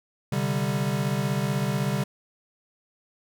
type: chord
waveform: square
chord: C suspended second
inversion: none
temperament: equal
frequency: 130.81 / 146.83 / 196 Hz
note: C3 / D3 / G3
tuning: 0 / 0 / 0 cents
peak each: -29 dBFS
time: 0.32-2.04 s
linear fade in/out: 5 ms
effects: none